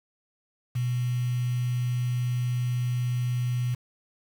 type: tone with quantisation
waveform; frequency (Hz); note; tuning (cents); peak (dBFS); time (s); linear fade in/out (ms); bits
sine; 123.47; B2; 0; -24; 0.75-3.75; 10; 7
effects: none